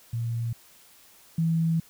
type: tone pair in turn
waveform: sine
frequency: 116.54 / 163.96 Hz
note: A#2 / E3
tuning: 0 / -9 cents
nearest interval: tritone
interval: 591 cents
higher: second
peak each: -26 / -21 dBFS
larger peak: second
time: 0.13-0.53 / 1.38-1.8 s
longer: second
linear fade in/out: 5 ms
effects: white hiss -55 dBFS RMS until 1.89 s